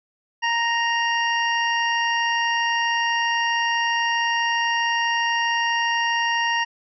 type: harmonic tone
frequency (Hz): 932.3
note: A#5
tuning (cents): 0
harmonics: 1 / 2 / 3 / 5 / 6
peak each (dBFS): -23 / -23 / -26 / -41 / -34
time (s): 0.42-6.65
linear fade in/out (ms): 20
effects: none